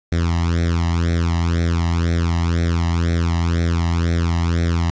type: tone with flanger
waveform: sawtooth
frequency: 84.5 Hz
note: E2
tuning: 43 cents sharp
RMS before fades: -18 dBFS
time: 0.12-4.9 s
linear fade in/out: 0 ms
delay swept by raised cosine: 0.51 to 1.03 ms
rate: 2 Hz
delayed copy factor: +0.9
effects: resampled to 16000 Hz + 8-bit